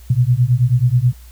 sine beating tone pair, 119.1 / 128.4 Hz, A#2 / C3, +38 / -32 cents, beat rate 9.3 Hz, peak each -14 dBFS, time 0.1-1.13 s, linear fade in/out 5 ms, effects added 60 Hz sine -37 dBFS peak until 1.31 s + white hiss -49 dBFS RMS until 1.31 s

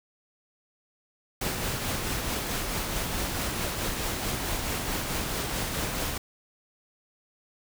pink noise with tremolo, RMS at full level -29 dBFS, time 1.41-6.18 s, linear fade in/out 5 ms, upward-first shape triangle, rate 4.6 Hz, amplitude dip 35%, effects none

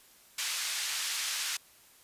white band-pass noise, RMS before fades -34 dBFS, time 0.38-1.57 s, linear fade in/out 5 ms, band 1600 to 6900 Hz, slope 12 dB/octave, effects white hiss -59 dBFS RMS until 2.03 s + resampled to 32000 Hz

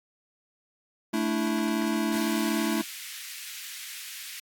square chord, A suspended fourth, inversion none, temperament equal with one note detuned, 220 / 292 / 329.6 Hz, A3 / D4 / E4, 0 / -10 / 0 cents, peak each -29 / -32 / -30 dBFS, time 1.13-2.82 s, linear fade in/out 10 ms
pink high-pass noise, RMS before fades -40 dBFS, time 2.12-4.4 s, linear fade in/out 5 ms, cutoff 1900 Hz, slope 24 dB/octave
effects AAC 64 kbps

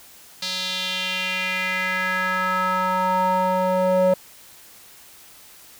square tone with band-pass filter sweep, 185 Hz, F#3, in tune, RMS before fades -22 dBFS, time 0.42-4.14 s, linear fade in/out 5 ms, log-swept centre 4300 to 570 Hz, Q 3.2, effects white hiss -47 dBFS RMS until 5.79 s

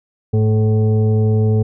sine tone with frequency modulation, 107.1 Hz, A2, 46 cents flat, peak -11 dBFS, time 0.33-1.63 s, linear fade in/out 10 ms, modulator 326 Hz, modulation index 0.7, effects none

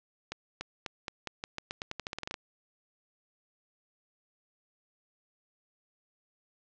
accelerating click train, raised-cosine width 0.2 ms, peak -18 dBFS, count 18, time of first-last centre 0.32-2.342 s, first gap 290 ms, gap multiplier 0.87, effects low-pass 6000 Hz 12 dB/octave

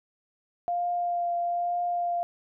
sine tone with vibrato, 698.5 Hz, F5, in tune, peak -25 dBFS, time 0.68-2.23 s, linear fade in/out 0 ms, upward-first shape triangle, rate 1.1 Hz, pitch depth 15 cents each way, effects none

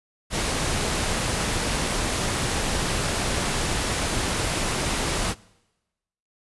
pink noise, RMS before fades -25 dBFS, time 0.3-5.35 s, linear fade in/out 50 ms, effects noise-tail reverb RT60 1.0 s tail -23 dB re dry + resampled to 24000 Hz

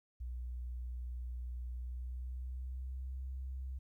sine tone with pitch glide, 61.1 to 65.11 Hz, B1 to C2, -18 to -8 cents, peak -39 dBFS, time 0.2-3.79 s, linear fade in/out 10 ms, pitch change +110 cents, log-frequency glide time 1.73-3.19 s, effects 13-bit

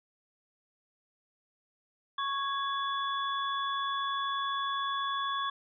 sine tone cluster, 1106 / 1655 / 3426 Hz, C#6 / G#6 / A7, -4 / -6 / -47 cents, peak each -31 / -39 / -37 dBFS, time 2.18-5.5 s, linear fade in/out 5 ms, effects none

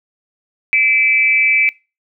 sine tone with amplitude modulation, 2320 Hz, D7, 22 cents flat, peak -6 dBFS, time 0.73-1.69 s, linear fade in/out 0 ms, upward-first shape sine, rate 259 Hz, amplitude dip 80%, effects noise-tail reverb RT60 0.3 s tail -24 dB re dry

